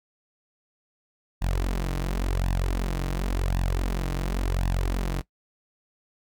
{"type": "tone with flanger", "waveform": "sawtooth", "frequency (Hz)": 45.14, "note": "F#1", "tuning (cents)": -42, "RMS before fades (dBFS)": -26, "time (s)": [1.41, 5.22], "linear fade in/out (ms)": 20, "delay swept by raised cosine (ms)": [1.1, 6.6], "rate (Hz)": 0.92, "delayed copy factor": 0.75, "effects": ["noise-tail reverb RT60 0.1 s tail -19 dB re dry"]}